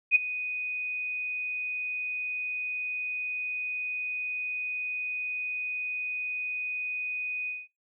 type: tone with ADSR envelope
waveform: sine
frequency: 2489 Hz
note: D#7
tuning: in tune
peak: -14 dBFS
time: 0.11-7.68 s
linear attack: 45 ms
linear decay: 12 ms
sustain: -16 dB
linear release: 200 ms
effects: noise-tail reverb RT60 0.2 s tail -22 dB re dry